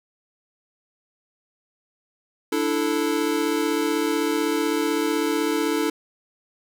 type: chord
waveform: square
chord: D suspended second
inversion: none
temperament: equal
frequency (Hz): 293.7 / 329.6 / 440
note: D4 / E4 / A4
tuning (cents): 0 / 0 / 0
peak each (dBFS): -26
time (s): 2.52-5.9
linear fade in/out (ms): 5
effects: none